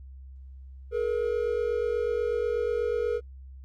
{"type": "tone pair together", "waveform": "triangle", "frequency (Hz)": [428.2, 476.4], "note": ["A4", "A#4"], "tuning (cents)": [-47, 38], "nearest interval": "major second", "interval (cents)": 185, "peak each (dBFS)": [-27, -25], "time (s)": [0.91, 3.21], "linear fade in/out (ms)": 50, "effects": ["added 66 Hz sine -42 dBFS peak until 3.64 s", "Opus 48 kbps"]}